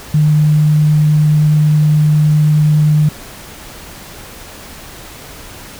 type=tone; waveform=sine; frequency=151.6 Hz; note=D#3; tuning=45 cents flat; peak=-7 dBFS; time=0.14-3.09 s; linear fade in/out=5 ms; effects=pink hiss -33 dBFS RMS until 5.79 s